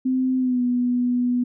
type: tone with pitch glide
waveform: sine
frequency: 258.4 to 245.9 Hz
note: C4 to B3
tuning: -21 to -7 cents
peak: -18 dBFS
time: 0.05-1.44 s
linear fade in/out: 10 ms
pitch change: -86 cents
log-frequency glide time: 0.38-0.62 s
effects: none